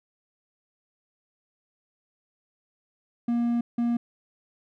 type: tone bursts at uneven times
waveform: triangle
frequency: 236.8 Hz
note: A#3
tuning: 27 cents sharp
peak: -20 dBFS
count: 2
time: 3.28-3.61 / 3.78-3.97 s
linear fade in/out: 5 ms
effects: none